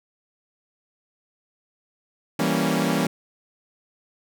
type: chord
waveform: sawtooth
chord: E diminished seventh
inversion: none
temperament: equal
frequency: 164.81 / 196 / 233.1 / 277.2 Hz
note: E3 / G3 / Bb3 / Db4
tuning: 0 / 0 / 0 / 0 cents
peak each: -22 dBFS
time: 2.39-3.07 s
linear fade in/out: 5 ms
effects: none